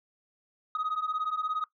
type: beating tone pair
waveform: sine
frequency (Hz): 1244.5 / 1261.5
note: D#6 / D#6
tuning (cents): 0 / +23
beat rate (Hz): 17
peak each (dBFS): -31 / -29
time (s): 0.75-1.64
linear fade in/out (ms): 2
effects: noise-tail reverb RT60 0.1 s tail -19 dB re dry + tanh soft clip ceiling -25 dBFS